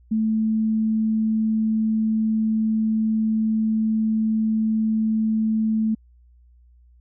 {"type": "tone", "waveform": "sine", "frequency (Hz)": 219.4, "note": "A3", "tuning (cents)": -5, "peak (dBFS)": -18, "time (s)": [0.11, 5.95], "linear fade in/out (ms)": 10, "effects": ["added 60 Hz sine -50 dBFS peak until 7 s"]}